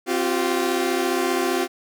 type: chord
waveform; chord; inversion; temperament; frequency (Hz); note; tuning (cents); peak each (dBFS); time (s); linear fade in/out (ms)
sawtooth; C suspended fourth; none; equal with one note detuned; 261.6 / 349.2 / 384.2; C4 / F4 / G4; 0 / 0 / -35; -23 / -19 / -21; 0.06-1.68; 50
effects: none